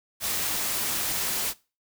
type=noise; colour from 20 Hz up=white; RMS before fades=-28 dBFS; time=0.2-1.54 s; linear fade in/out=50 ms; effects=noise-tail reverb RT60 0.3 s tail -20 dB re dry